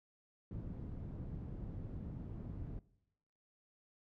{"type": "low-pass noise", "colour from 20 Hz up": "white", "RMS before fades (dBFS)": -45, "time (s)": [0.51, 2.79], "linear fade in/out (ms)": 2, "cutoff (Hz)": 150, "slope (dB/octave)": 12, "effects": ["noise-tail reverb RT60 0.9 s tail -22 dB re dry"]}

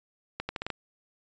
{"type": "accelerating click train", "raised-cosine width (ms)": 0.3, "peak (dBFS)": -16, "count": 6, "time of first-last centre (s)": [0.4, 0.703], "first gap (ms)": 90, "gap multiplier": 0.8, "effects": ["resampled to 16000 Hz"]}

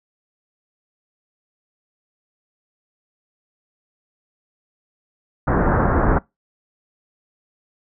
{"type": "low-pass noise", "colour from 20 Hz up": "pink", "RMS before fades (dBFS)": -17, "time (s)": [5.47, 6.19], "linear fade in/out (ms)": 10, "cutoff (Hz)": 1600, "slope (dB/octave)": 48, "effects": ["noise-tail reverb RT60 0.2 s tail -24 dB re dry"]}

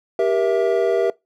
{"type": "chord", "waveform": "triangle", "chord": "E diminished", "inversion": "first", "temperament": "equal with one note detuned", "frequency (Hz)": [392, 473.8, 659.3], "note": ["G4", "Bb4", "E5"], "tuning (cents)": [0, 28, 0], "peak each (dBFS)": -18, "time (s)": [0.19, 1.1], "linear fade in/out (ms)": 2, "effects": ["noise-tail reverb RT60 0.2 s tail -22 dB re dry"]}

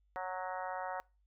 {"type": "harmonic tone with a mistuned harmonic", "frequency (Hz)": 184.6, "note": "F#3", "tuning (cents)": -4, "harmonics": [3, 4, 5, 6, 7, 8, 9, 10], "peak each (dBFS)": [-44, -41, -43, -48, -48, -49, -54, -51], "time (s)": [0.16, 1], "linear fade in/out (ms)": 0, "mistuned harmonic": 10, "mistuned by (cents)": 32, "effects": ["noise-tail reverb RT60 0.3 s tail -25 dB re dry", "added 50 Hz sine -69 dBFS peak until 1.26 s"]}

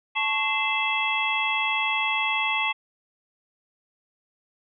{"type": "tone cluster", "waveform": "sine", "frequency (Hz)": [873, 1105, 2066, 2645, 3315], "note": ["A5", "C#6", "C7", "E7", "G#7"], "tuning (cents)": [-14, -6, -22, 5, -4], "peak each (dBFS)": [-29, -31, -28, -26, -31], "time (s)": [0.15, 2.73], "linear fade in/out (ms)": 20, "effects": []}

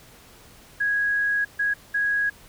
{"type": "tone bursts at uneven times", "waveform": "sine", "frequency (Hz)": 1656, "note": "G#6", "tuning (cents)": -5, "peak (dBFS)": -20, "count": 3, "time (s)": [[0.8, 1.45], [1.59, 1.74], [1.94, 2.3]], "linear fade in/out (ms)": 10, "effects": ["pink hiss -50 dBFS RMS until 2.48 s"]}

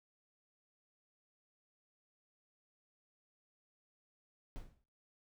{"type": "noise with exponential decay", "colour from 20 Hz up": "brown", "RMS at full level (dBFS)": -42, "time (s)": [4.56, 4.84], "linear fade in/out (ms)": 0, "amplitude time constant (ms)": 59, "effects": ["noise-tail reverb RT60 0.4 s tail -21 dB re dry"]}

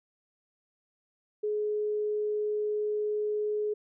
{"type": "tone", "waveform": "sine", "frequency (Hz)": 421.5, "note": "G#4", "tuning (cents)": 26, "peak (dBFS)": -27, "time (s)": [1.43, 3.74], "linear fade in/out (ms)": 10, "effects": []}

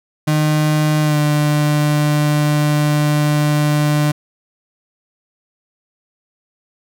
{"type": "tone with pitch glide", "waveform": "35% pulse", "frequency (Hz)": [152.7, 148.95], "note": ["D#3", "D3"], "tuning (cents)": [-32, 25], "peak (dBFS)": -11, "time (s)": [0.27, 4.12], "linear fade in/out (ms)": 10, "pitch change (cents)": -43, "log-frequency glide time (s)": [1.02, 1.19], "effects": []}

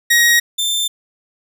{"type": "tone pair in turn", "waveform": "sawtooth", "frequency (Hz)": [1889, 3566], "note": ["A#6", "A7"], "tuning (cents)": [22, 22], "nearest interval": "major seventh", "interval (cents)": 1100, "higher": "second", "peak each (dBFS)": [-6, -13], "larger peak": "first", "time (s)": [[0.1, 0.4], [0.58, 0.88]], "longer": "neither", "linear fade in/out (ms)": 10, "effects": []}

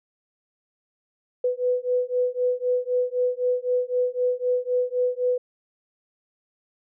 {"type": "beating tone pair", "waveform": "sine", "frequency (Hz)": [495.5, 499.4], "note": ["B4", "B4"], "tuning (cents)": [6, 19], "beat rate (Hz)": 3.9, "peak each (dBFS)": -24, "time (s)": [1.44, 5.38], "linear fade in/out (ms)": 5, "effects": []}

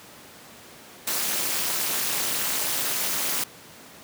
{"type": "noise with amplitude modulation", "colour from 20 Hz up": "white", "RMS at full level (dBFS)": -22, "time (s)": [1.07, 3.44], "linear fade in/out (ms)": 5, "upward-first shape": "sine", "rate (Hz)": 233, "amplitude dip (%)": 100, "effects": ["pink hiss -46 dBFS RMS until 4.03 s", "high-pass 150 Hz 12 dB/octave"]}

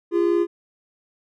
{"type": "tone pair together", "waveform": "triangle", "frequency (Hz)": [343.7, 405.9], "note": ["F4", "G#4"], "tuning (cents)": [-28, -40], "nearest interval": "minor third", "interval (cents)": 288, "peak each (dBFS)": [-16, -20], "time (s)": [0.11, 0.47], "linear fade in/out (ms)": 50, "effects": []}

